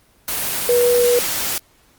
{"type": "tone in noise", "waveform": "sine", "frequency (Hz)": 485.1, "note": "B4", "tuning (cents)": -31, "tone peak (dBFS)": -12, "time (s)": [0.69, 1.19], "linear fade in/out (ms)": 2, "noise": "white", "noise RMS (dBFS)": -22, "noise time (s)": [0.28, 1.58], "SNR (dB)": 7, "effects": ["pink hiss -55 dBFS RMS until 1.98 s", "Opus 24 kbps"]}